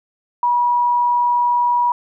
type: tone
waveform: sine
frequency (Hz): 967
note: B5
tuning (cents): -37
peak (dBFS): -13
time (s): 0.43-1.92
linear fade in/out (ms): 2
effects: none